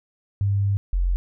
sine tone pair in turn, 99.9 / 44.5 Hz, G2 / F1, +33 / +33 cents, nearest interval octave + major second, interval 1400 cents, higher first, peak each -18 dBFS, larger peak neither, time 0.41-0.77 / 0.93-1.16 s, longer first, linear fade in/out 0 ms, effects none

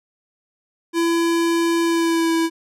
square tone with pitch glide, 335.8 to 329.1 Hz, E4 to E4, +32 to -3 cents, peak -17 dBFS, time 0.93-2.5 s, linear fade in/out 50 ms, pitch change -35 cents, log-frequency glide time 1.83-2.33 s, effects low-pass 12000 Hz 12 dB/octave

